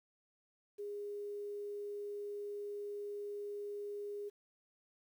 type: tone with quantisation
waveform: sine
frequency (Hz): 410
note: G#4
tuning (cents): -22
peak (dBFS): -40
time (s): 0.78-4.3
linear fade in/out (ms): 20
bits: 11
effects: none